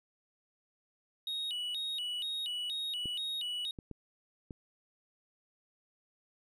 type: tone with vibrato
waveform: triangle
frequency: 3322 Hz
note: G#7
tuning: in tune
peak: -33 dBFS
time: 1.27-3.71 s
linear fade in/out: 2 ms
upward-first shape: square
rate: 2.1 Hz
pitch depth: 210 cents each way
type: clicks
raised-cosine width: 3 ms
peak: -30 dBFS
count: 4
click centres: 3.057 / 3.788 / 3.913 / 4.508 s
effects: none